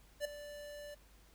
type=tone with ADSR envelope; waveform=square; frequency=586 Hz; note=D5; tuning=4 cents flat; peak=-33 dBFS; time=0.2-0.95 s; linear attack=49 ms; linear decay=7 ms; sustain=-14 dB; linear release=14 ms; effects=added 50 Hz sine -62 dBFS peak until 1.34 s + pink hiss -66 dBFS RMS until 1.34 s